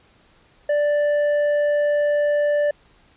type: tone with hard clipping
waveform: triangle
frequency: 587.3 Hz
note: D5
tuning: in tune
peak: -18 dBFS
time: 0.69-2.71 s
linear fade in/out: 5 ms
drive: 9 dB
effects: pink hiss -56 dBFS RMS until 3.16 s + resampled to 8000 Hz